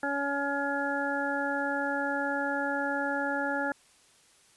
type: harmonic tone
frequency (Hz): 281.4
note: C#4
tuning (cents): +26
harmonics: 1 / 2 / 3 / 5 / 6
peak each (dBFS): -34 / -34 / -34 / -34 / -34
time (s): 0.03-3.72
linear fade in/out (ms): 2
effects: white hiss -61 dBFS RMS until 4.56 s + resampled to 24000 Hz